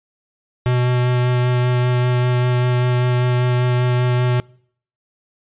square tone with vibrato, 124.1 Hz, B2, 9 cents sharp, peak -15 dBFS, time 0.66-4.4 s, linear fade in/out 0 ms, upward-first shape sine, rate 5.1 Hz, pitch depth 10 cents each way, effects noise-tail reverb RT60 0.6 s tail -25 dB re dry + resampled to 8000 Hz

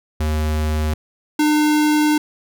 square tone pair in turn, 77 / 301.8 Hz, D#2 / D4, -17 / +47 cents, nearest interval 2 octaves, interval 2364 cents, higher second, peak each -18 / -14 dBFS, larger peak second, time 0.2-0.94 / 1.39-2.18 s, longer second, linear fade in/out 5 ms, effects none

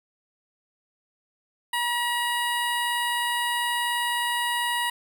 15% pulse tone with notch filter, 959 Hz, A#5, 49 cents sharp, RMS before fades -26 dBFS, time 1.73-4.9 s, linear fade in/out 5 ms, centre 5600 Hz, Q 1.2, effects none

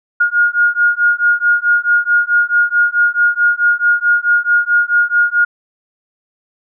sine beating tone pair, 1426 / 1430.6 Hz, F6 / F6, +36 / +41 cents, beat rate 4.6 Hz, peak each -13 dBFS, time 0.2-5.45 s, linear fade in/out 10 ms, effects none

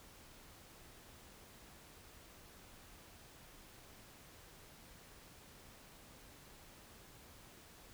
silence, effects pink hiss -59 dBFS RMS until 7.93 s

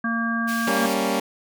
harmonic tone, 230 Hz, A#3, 23 cents flat, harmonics 1 / 3 / 5 / 7, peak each -24 / -35 / -29 / -26 dBFS, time 0.04-0.86 s, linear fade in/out 5 ms
pink high-pass noise, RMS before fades -35 dBFS, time 0.47-0.95 s, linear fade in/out 20 ms, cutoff 2100 Hz, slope 48 dB/octave
15% pulse chord, G diminished, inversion none, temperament equal, 196 / 233.1 / 277.2 Hz, G3 / Bb3 / Db4, 0 / 0 / 0 cents, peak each -19 dBFS, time 0.67-1.2 s, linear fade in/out 5 ms
effects none

